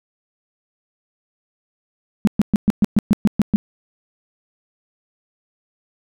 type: tone bursts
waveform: sine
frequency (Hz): 207.8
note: G#3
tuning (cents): +1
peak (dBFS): -9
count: 10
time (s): 2.25-3.56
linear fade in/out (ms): 0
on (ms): 23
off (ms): 120
effects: none